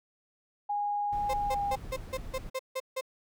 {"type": "tone with pitch glide", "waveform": "sine", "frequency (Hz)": [822, 808.8], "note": ["G#5", "G#5"], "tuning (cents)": [-18, -46], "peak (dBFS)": -28, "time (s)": [0.69, 1.76], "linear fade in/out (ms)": 10, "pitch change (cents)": -28, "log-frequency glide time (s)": [1.35, 1.63]}
{"type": "noise", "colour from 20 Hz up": "brown", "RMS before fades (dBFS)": -41, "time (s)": [1.12, 2.5], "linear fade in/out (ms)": 10}
{"type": "tone bursts", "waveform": "35% pulse", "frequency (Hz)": 523, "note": "C5", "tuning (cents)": -1, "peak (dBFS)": -29, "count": 9, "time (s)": [1.29, 3.011], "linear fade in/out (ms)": 10, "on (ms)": 49, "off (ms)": 160}
{"effects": []}